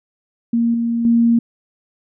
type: tone with level steps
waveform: sine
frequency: 233.1 Hz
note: A#3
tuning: in tune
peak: -13 / -16 / -10 dBFS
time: 0.53-1.39 s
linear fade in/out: 5 ms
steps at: 0.74 / 1.05 s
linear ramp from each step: 2 ms
effects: none